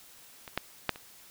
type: clicks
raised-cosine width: 0.3 ms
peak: -26 / -12 / -9 / -28 dBFS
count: 4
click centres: 0.478 / 0.576 / 0.893 / 0.959 s
effects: white hiss -54 dBFS RMS until 1.3 s